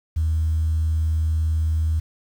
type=tone; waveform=sine; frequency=79.6 Hz; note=D#2; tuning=40 cents sharp; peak=-17 dBFS; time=0.16-2 s; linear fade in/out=10 ms; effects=tanh soft clip ceiling -14 dBFS + 8-bit